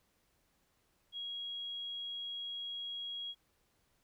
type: tone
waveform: sine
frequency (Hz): 3300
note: G#7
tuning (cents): -12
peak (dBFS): -39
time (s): 1.12-3.35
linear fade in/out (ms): 50
effects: pink hiss -75 dBFS RMS until 4.03 s